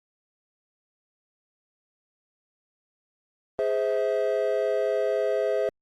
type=chord; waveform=triangle; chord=Ab augmented; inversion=none; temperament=just; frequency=415.3 / 519.1 / 648.9 Hz; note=Ab4 / C5 / E5; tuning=0 / -14 / -27 cents; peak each=-25 dBFS; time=3.59-5.69 s; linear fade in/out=0 ms; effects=Opus 32 kbps